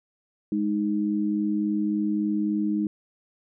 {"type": "tone pair together", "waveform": "sine", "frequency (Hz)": [207.6, 311.1], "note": ["G#3", "D#4"], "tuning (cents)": [0, 0], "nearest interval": "perfect fifth", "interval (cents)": 700, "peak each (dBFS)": -25, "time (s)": [0.52, 2.87], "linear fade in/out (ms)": 2, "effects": []}